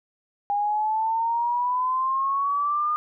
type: exponential sweep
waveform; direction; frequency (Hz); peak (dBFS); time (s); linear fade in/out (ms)
sine; up; 810 to 1222; -21; 0.5-2.96; 0
effects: none